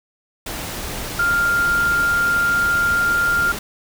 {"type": "tone in noise", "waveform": "sine", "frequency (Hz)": 1399, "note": "F6", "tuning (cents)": 3, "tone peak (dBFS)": -15, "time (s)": [1.19, 3.52], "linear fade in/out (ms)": 5, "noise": "pink", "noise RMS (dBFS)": -28, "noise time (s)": [0.46, 3.59], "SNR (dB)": 10, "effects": []}